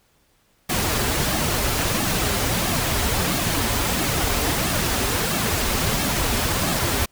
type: noise with flanger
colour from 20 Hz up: pink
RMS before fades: -22 dBFS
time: 0.69-7.06 s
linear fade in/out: 10 ms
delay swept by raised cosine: 2 to 6.4 ms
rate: 1.5 Hz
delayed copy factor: -0.55
effects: pink hiss -62 dBFS RMS until 7.11 s